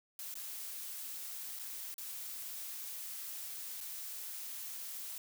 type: noise with dropouts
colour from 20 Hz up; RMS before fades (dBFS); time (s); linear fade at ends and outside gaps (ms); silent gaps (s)
blue; -44; 0.19-5.18; 1; 0.341-0.354 / 1.59-1.595 / 1.942-1.981 / 3.805-3.81
effects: none